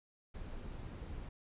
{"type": "noise", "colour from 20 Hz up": "brown", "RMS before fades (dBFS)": -45, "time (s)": [0.34, 1.29], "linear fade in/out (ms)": 5, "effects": ["resampled to 8000 Hz"]}